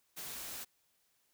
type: noise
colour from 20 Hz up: white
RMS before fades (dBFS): -44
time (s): 0.16-0.65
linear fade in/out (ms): 20
effects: white hiss -75 dBFS RMS until 1.33 s